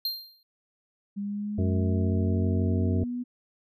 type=tone with exponential decay; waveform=square; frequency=4186 Hz; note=C8; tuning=in tune; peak=-25 dBFS; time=0.05-0.43 s; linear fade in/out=2 ms; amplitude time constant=81 ms
type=linear sweep; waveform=sine; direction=up; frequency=200.5 to 246.9 Hz; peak=-29 dBFS; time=1.16-3.24 s; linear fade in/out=20 ms
type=harmonic tone; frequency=92.5 Hz; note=F#2; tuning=in tune; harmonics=1 / 2 / 3 / 4 / 5 / 7; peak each=-24 / -33 / -34 / -35 / -38 / -41 dBFS; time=1.58-3.04 s; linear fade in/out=5 ms
effects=none